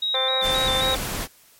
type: tone with vibrato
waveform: sine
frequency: 3685 Hz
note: A#7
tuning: 21 cents flat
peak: -21 dBFS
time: 0.02-0.95 s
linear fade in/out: 5 ms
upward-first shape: square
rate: 3.8 Hz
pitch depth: 55 cents each way
type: harmonic tone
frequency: 261.6 Hz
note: C4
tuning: in tune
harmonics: 2 / 3 / 4 / 5 / 6 / 7 / 8 / 9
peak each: -26 / -30 / -32 / -34 / -36 / -37 / -38 / -39 dBFS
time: 0.14-0.96 s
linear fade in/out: 5 ms
type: noise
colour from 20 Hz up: pink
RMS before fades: -28 dBFS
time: 0.41-1.28 s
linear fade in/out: 50 ms
effects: white hiss -54 dBFS RMS until 1.59 s + MP3 64 kbps